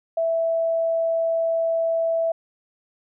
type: tone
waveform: sine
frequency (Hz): 659.3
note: E5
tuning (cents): 0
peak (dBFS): -19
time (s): 0.17-2.32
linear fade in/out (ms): 5
effects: none